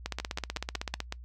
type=two click trains; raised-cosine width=0.2 ms; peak=-15 / -16 dBFS; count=16 / 6; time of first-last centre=0.06-1.003 / 0.2-1.124 s; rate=15.9 / 5.41 Hz; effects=noise-tail reverb RT60 0.1 s tail -24 dB re dry + added 60 Hz sine -43 dBFS peak until 1.24 s